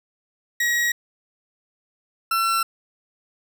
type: tone pair in turn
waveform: 40% pulse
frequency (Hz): 1904 / 1349.8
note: A#6 / E6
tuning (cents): +36 / +41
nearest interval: tritone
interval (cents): 595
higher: first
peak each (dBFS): -18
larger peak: neither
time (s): 0.6-0.92 / 2.31-2.63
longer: neither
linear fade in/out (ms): 5
effects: none